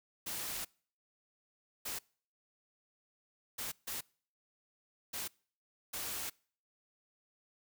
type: noise bursts at uneven times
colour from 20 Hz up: white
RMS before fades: -40 dBFS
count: 6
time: 0.26-0.65 / 1.85-1.99 / 3.58-3.72 / 3.87-4.01 / 5.13-5.28 / 5.93-6.3 s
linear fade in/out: 10 ms
effects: noise-tail reverb RT60 0.5 s tail -26 dB re dry